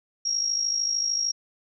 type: tone with amplitude modulation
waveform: sine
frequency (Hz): 5600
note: F8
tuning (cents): +4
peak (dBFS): -20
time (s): 0.25-1.32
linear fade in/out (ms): 10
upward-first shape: sine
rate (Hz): 53.3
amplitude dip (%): 65
effects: none